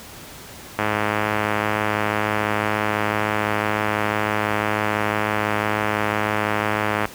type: click train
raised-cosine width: 0.5 ms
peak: -5 dBFS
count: 665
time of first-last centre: 0.79-7.054 s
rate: 106 Hz
effects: pink hiss -39 dBFS RMS until 7.14 s + high-pass 60 Hz 12 dB/octave